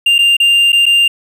triangle tone with dropouts, 2794 Hz, F7, in tune, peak -5 dBFS, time 0.06-1.08 s, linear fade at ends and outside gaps 5 ms, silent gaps 0.183-0.188 / 0.368-0.4 / 0.721-0.728 / 0.857-0.863 s, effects none

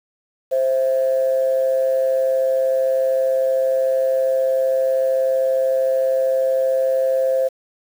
sine tone pair together, 526.3 / 659.3 Hz, C5 / E5, +10 / 0 cents, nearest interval major third, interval 390 cents, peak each -15 / -23 dBFS, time 0.51-7.49 s, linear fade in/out 20 ms, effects tanh soft clip ceiling -9 dBFS + 7-bit

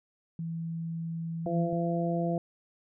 sine tone, 165.1 Hz, E3, 3 cents sharp, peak -32 dBFS, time 0.39-1.73 s, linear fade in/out 2 ms
harmonic tone, 170 Hz, F3, 46 cents flat, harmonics 1 / 2 / 3 / 4, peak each -29 / -34 / -35 / -33 dBFS, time 1.46-2.38 s, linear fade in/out 2 ms
effects none

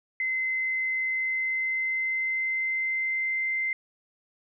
sine tone with pitch glide, 2057 to 2080 Hz, C7 to C7, -30 to -11 cents, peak -25 dBFS, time 0.2-3.73 s, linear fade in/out 2 ms, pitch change +19 cents, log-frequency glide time 1.05-3.48 s, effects none

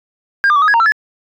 sine tone with pitch steps, 1608 / 1198 / 1137 / 1254 / 1664 / 925 / 1340 / 1717 Hz, G6 / D6 / C#6 / D#6 / G#6 / A#5 / E6 / A6, +44 / +34 / +44 / +13 / +3 / -14 / +28 / -43 cents, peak -6 dBFS, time 0.44-0.92 s, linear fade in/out 0 ms, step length 60 ms, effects tanh soft clip ceiling -7 dBFS

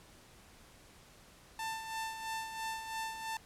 sawtooth tone with tremolo, 890 Hz, A5, 20 cents sharp, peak -32 dBFS, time 1.59-3.37 s, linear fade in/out 2 ms, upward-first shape sine, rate 3 Hz, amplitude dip 55%, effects pink hiss -59 dBFS RMS until 3.45 s + low-pass 12000 Hz 12 dB/octave

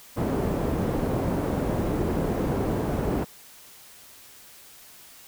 white low-pass noise, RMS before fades -26 dBFS, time 0.16-3.25 s, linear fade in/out 20 ms, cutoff 410 Hz, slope 12 dB/octave, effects white hiss -49 dBFS RMS until 5.27 s

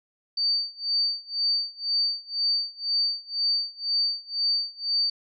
sine tone with tremolo, 4600 Hz, D8, 37 cents flat, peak -20 dBFS, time 0.37-5.1 s, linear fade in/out 5 ms, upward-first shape sine, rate 2 Hz, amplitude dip 95%, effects none

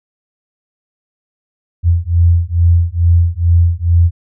sine beating tone pair, 84.4 / 86.7 Hz, E2 / F2, +41 / -12 cents, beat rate 2.3 Hz, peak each -11 dBFS, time 1.83-4.11 s, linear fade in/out 50 ms, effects none

